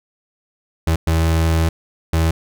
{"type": "tone bursts at uneven times", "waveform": "35% pulse", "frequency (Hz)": 81.4, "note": "E2", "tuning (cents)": -21, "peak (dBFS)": -12, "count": 3, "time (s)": [[0.87, 0.96], [1.07, 1.69], [2.13, 2.31]], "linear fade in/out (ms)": 5, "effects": []}